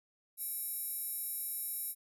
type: tone with high-pass filter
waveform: square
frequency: 774 Hz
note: G5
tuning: 22 cents flat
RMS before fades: -39 dBFS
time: 0.37-1.95 s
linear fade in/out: 50 ms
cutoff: 11000 Hz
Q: 4.1
effects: none